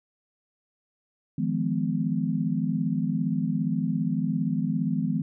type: chord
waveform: sine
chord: F half-diminished seventh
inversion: third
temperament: just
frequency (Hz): 157.15 / 174.61 / 209.5 / 251.4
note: Eb3 / F3 / Ab3 / Cb4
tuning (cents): +18 / 0 / +15 / +31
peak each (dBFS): -29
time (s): 1.38-5.22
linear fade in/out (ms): 5
effects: none